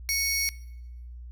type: tone pair together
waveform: 30% pulse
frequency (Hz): 2211 / 5652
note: C#7 / F8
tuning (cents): -5 / +20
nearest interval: octave + major third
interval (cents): 1625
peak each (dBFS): -24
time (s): 0.09-0.49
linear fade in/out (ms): 0
effects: noise-tail reverb RT60 0.9 s tail -21 dB re dry + added 60 Hz sine -39 dBFS peak until 1.31 s